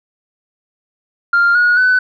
sine tone with pitch steps, 1396.9 / 1448.7 / 1502.4 Hz, F6 / F#6 / F#6, 0 / -37 / +26 cents, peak -7 dBFS, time 1.33-1.99 s, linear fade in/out 5 ms, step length 220 ms, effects tanh soft clip ceiling -6 dBFS

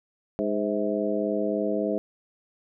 harmonic tone with a mistuned harmonic, 103.4 Hz, G#2, 7 cents flat, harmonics 2 / 3 / 4 / 5 / 6, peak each -30 / -30 / -30 / -30 / -30 dBFS, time 0.39-1.98 s, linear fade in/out 0 ms, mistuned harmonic 6, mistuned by +68 cents, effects none

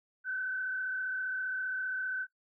sine tone with frequency modulation, 1520 Hz, F#6, 46 cents sharp, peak -32 dBFS, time 0.24-2.27 s, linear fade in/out 50 ms, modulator 35.1 Hz, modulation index 0.81, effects noise-tail reverb RT60 0.1 s tail -17 dB re dry

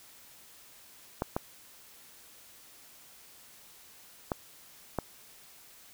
clicks, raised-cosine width 1 ms, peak -15 dBFS, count 4, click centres 1.221 / 1.365 / 4.318 / 4.987 s, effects white hiss -55 dBFS RMS until 5.93 s

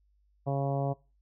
harmonic tone, 138.59 Hz, C#3, in tune, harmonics 1 / 2 / 3 / 4 / 5 / 6 / 7 / 8, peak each -29 / -38 / -38 / -35 / -35 / -44 / -45 / -50 dBFS, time 0.46-0.94 s, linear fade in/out 20 ms, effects noise-tail reverb RT60 0.3 s tail -22 dB re dry + added 50 Hz sine -65 dBFS peak until 1.21 s

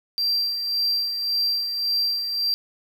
triangle tone with tremolo, 4716 Hz, D8, 6 cents sharp, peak -18 dBFS, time 0.18-2.54 s, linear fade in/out 0 ms, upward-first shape sine, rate 1.8 Hz, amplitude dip 50%, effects 8-bit

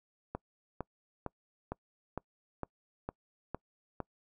click train, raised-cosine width 1 ms, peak -22 dBFS, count 9, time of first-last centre 0.35-4.003 s, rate 2.19 Hz, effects noise-tail reverb RT60 0.1 s tail -26 dB re dry

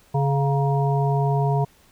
harmonic tone with a mistuned harmonic, 140 Hz, C#3, 18 cents sharp, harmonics 1 / 3 / 5 / 7, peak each -19 / -27 / -27 / -28 dBFS, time 0.14-1.65 s, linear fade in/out 10 ms, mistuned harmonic 7, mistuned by -66 cents, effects pink hiss -56 dBFS RMS until 1.91 s

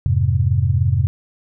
sine chord, F minor, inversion none, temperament equal with one note detuned, 87.31 / 104.43 / 130.81 Hz, F2 / Ab2 / C3, 0 / +10 / 0 cents, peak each -18 dBFS, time 0.06-1.07 s, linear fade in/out 0 ms, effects none

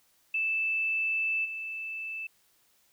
sine tone with level steps, 2637 Hz, E7, in tune, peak -26 / -34 dBFS, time 0.34-2.27 s, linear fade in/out 5 ms, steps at 1.44 s, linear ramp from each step 20 ms, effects white hiss -67 dBFS RMS until 2.92 s

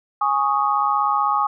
sine chord, Ab suspended fourth, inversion none, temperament equal, 830.6 / 1108.7 / 1244.5 Hz, Ab5 / Db6 / Eb6, 0 / 0 / 0 cents, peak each -21 dBFS, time 0.21-1.47 s, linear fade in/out 5 ms, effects none

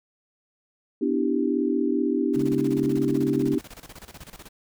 sine chord, E minor seventh, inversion second, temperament equal with one note detuned, 248.9 / 293.7 / 329.6 / 392 Hz, B3 / D4 / E4 / G4, +14 / 0 / 0 / 0 cents, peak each -26 / -25 / -28 / -27 dBFS, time 1.01-3.59 s, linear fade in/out 10 ms
pink noise with tremolo, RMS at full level -42 dBFS, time 2.33-4.49 s, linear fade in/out 20 ms, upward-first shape square, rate 16 Hz, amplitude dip 80%
harmonic tone, 69.9 Hz, C#2, 15 cents sharp, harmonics 2 / 3 / 4, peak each -30 / -34 / -36 dBFS, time 2.35-3.56 s, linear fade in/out 20 ms
effects none

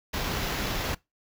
pink noise with sample-and-hold, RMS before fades -30 dBFS, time 0.13-0.95 s, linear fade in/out 10 ms, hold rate 8820 Hz, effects noise-tail reverb RT60 0.2 s tail -22 dB re dry

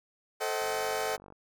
sawtooth chord, A diminished seventh, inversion none, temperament just, 440 / 528 / 633.6 / 760.3 Hz, A4 / C5 / Eb5 / Gb5, 0 / +16 / +31 / +47 cents, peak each -30 / -33 / -32 / -31 dBFS, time 0.4-1.17 s, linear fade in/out 20 ms
click train, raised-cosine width 1 ms, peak -36 dBFS, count 35, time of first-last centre 0.62-1.324 s, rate 48.3 Hz
effects none

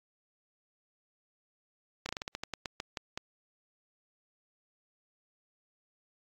slowing click train, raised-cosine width 0.2 ms, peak -18 dBFS, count 13, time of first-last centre 2.06-3.175 s, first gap 30 ms, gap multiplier 1.19, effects AAC 48 kbps

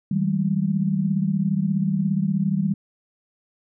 sine tone cluster, 158.9 / 193.8 / 210.7 Hz, D#3 / G3 / G#3, +37 / -20 / +25 cents, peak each -24 / -21 / -29 dBFS, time 0.11-2.74 s, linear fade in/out 5 ms, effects none

